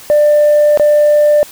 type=tone with dropouts; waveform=sine; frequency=594 Hz; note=D5; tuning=20 cents sharp; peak=-4 dBFS; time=0.1-1.43 s; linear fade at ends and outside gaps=0 ms; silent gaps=0.774-0.797 s; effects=tanh soft clip ceiling -3 dBFS + white hiss -35 dBFS RMS until 1.51 s